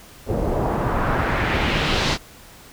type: noise with low-pass filter sweep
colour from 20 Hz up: pink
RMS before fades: -21 dBFS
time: 0.26-2.18 s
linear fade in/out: 50 ms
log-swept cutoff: 510 to 4800 Hz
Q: 1.5
effects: pink hiss -45 dBFS RMS until 2.72 s